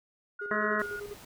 sine tone, 1437 Hz, F6, 49 cents sharp, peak -36 dBFS, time 0.39-1 s, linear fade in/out 5 ms
triangle tone with tremolo, 410 Hz, G#4, 22 cents flat, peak -34 dBFS, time 0.41-1.14 s, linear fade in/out 10 ms, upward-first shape square, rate 10 Hz, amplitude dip 60%
harmonic tone, 212 Hz, G#3, 36 cents sharp, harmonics 1 / 2 / 3 / 5 / 6 / 7 / 8 / 9, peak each -35 / -35 / -35 / -35 / -35 / -35 / -35 / -35 dBFS, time 0.51-0.82 s, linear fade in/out 2 ms
pink noise, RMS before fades -50 dBFS, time 0.79-1.25 s, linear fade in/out 5 ms
effects none

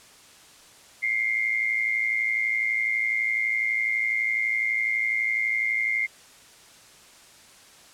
sine tone with amplitude modulation, 2113 Hz, C7, 16 cents sharp, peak -19 dBFS, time 1.02-6.07 s, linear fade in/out 20 ms, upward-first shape sine, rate 112 Hz, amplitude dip 70%, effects white hiss -51 dBFS RMS until 7.93 s + low-pass 9000 Hz 12 dB/octave

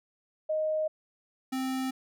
sine / square tone pair in turn, 622.3 / 261.6 Hz, D#5 / C4, 0 / 0 cents, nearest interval octave + minor third, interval 1500 cents, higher first, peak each -26 / -30 dBFS, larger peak first, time 0.49-0.88 / 1.52-1.91 s, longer neither, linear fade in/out 10 ms, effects none

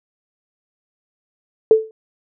sine tone with exponential decay, 440 Hz, A4, in tune, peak -3 dBFS, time 1.71-1.91 s, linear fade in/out 1 ms, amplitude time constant 43 ms, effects none

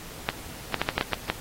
clicks, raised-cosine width 0.3 ms, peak -7 dBFS, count 8, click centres 0.289 / 0.743 / 0.816 / 0.889 / 0.98 / 1.011 / 1.133 / 1.3 s, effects pink hiss -42 dBFS RMS until 1.4 s + AAC 48 kbps

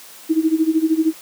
sine tone with tremolo, 318.9 Hz, D#4, 43 cents sharp, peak -10 dBFS, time 0.29-1.13 s, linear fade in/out 20 ms, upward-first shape sine, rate 13 Hz, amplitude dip 85%, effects white hiss -41 dBFS RMS until 1.21 s + high-pass 200 Hz 12 dB/octave

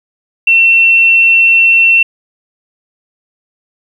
sine tone, 2704 Hz, E7, 43 cents sharp, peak -4 dBFS, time 0.47-2.03 s, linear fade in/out 5 ms, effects 7-bit

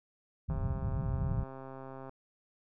white low-pass noise, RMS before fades -33 dBFS, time 0.48-1.44 s, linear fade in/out 10 ms, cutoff 170 Hz, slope 48 dB/octave
click train, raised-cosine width 1 ms, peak -32 dBFS, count 213, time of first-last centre 0.5-2.094 s, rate 133 Hz
effects none

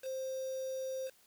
sine tone with quantisation, 525 Hz, C5, 6 cents sharp, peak -36 dBFS, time 0.02-1.11 s, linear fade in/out 50 ms, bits 8, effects white hiss -66 dBFS RMS until 1.26 s

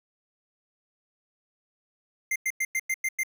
square tone bursts, 2093 Hz, C7, in tune, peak -25 dBFS, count 7, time 2.31-3.234 s, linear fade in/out 5 ms, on 48 ms, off 98 ms, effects none

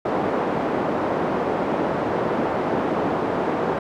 pink band-pass noise, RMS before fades -23 dBFS, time 0.05-3.79 s, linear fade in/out 5 ms, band 270 to 880 Hz, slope 12 dB/octave, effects none

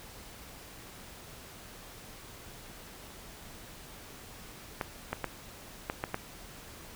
clicks, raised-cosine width 0.5 ms, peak -16 dBFS, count 6, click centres 4.812 / 5.13 / 5.243 / 5.899 / 6.039 / 6.144 s, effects pink hiss -49 dBFS RMS until 6.95 s

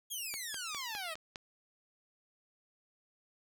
10% pulse exponential sweep, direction down, 3369 to 610 Hz, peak -30 dBFS, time 0.1-1.15 s, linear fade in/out 20 ms
click train, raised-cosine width 0.2 ms, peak -24 dBFS, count 6, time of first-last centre 0.34-1.358 s, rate 4.91 Hz
effects none

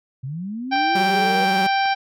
sine linear sweep, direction up, 123.1 to 493.9 Hz, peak -26 dBFS, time 0.23-1.45 s, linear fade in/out 10 ms
harmonic tone, 784 Hz, G5, in tune, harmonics 1 / 2 / 3 / 4 / 5 / 6 / 7, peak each -18 / -25 / -27 / -32 / -34 / -35 / -34 dBFS, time 0.71-1.95 s, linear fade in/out 20 ms
clicks, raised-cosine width 0.5 ms, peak -24 dBFS, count 3, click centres 0.759 / 1.579 / 1.857 s
sawtooth tone with vibrato, 190 Hz, F#3, 46 cents sharp, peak -19 dBFS, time 0.95-1.67 s, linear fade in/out 5 ms, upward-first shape sine, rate 19 Hz, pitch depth 59 cents each way
effects none

